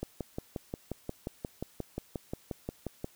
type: click train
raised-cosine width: 2 ms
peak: -21 dBFS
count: 18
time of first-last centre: 0.03-3.044 s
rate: 5.64 Hz
effects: white hiss -61 dBFS RMS until 3.15 s